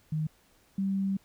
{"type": "tone pair in turn", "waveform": "sine", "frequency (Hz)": [155.2, 194.51], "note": ["D#3", "G3"], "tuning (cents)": [-4, -13], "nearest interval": "major third", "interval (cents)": 391, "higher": "second", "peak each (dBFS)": [-27, -26], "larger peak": "second", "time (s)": [[0.12, 0.27], [0.78, 1.17]], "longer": "second", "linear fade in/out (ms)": 5, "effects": ["pink hiss -64 dBFS RMS until 1.24 s"]}